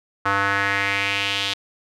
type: tone with band-pass filter sweep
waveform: square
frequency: 99.2 Hz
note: G2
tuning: 21 cents sharp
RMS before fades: -22 dBFS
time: 0.25-1.54 s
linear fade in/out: 10 ms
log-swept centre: 1300 to 3500 Hz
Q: 2.9
effects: none